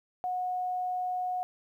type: tone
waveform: sine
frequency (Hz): 730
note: F#5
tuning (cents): -24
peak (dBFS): -29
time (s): 0.24-1.43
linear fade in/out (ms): 0
effects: 11-bit

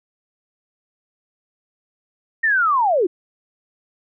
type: linear sweep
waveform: sine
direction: down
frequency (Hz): 1864.7 to 320.4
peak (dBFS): -14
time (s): 2.43-3.07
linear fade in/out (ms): 10
effects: none

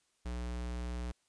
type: tone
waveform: square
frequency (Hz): 60.4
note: B1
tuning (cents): -38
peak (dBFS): -37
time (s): 0.25-1.12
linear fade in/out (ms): 10
effects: white hiss -75 dBFS RMS until 1.28 s + resampled to 22050 Hz

